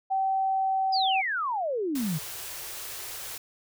sine tone with pitch glide, 770 to 765.6 Hz, G5 to G5, -31 to -41 cents, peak -23 dBFS, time 0.1-1.22 s, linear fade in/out 20 ms, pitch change -10 cents, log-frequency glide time 0.35-1.1 s
sine exponential sweep, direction down, 5110 to 143.9 Hz, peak -26 dBFS, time 0.92-2.19 s, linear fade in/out 20 ms
white band-stop noise, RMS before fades -38 dBFS, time 1.95-3.38 s, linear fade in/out 5 ms, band 140 to 320 Hz, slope 48 dB/octave
effects none

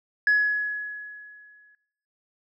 sine tone with exponential decay, 1687 Hz, G#6, 27 cents sharp, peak -14 dBFS, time 0.27-1.75 s, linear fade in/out 2 ms, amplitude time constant 320 ms, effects noise-tail reverb RT60 1.0 s tail -22 dB re dry + tanh soft clip ceiling -14 dBFS

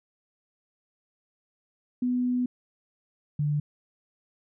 sine tone pair in turn, 248.3 / 147.64 Hz, B3 / D3, +9 / +9 cents, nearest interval major sixth, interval 900 cents, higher first, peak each -23 dBFS, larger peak neither, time 2.02-2.46 / 3.39-3.6 s, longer first, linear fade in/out 5 ms, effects none

